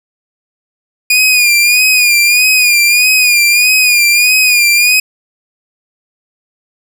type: tone with vibrato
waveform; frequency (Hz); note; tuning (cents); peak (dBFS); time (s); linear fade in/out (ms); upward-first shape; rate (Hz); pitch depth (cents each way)
sawtooth; 2446; D#7; -30; -3; 1.1-5; 5; sine; 1.6; 59
effects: none